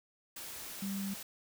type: tone in noise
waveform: sine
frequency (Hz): 196.7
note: G3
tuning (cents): +6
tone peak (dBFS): -35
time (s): 0.82-1.14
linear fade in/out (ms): 5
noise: white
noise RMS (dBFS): -45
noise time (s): 0.36-1.23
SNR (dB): +7
effects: none